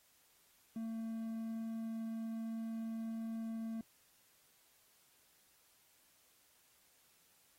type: tone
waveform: triangle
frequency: 225.1 Hz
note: A3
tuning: 40 cents sharp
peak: -37 dBFS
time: 0.76-3.81 s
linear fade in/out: 2 ms
effects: white hiss -70 dBFS RMS until 7.58 s + AAC 48 kbps